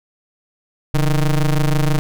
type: ring-modulated tone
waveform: square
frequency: 77.78 Hz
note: D#2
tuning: in tune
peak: -11 dBFS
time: 0.94-1.99 s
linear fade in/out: 0 ms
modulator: 64.7 Hz
effects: none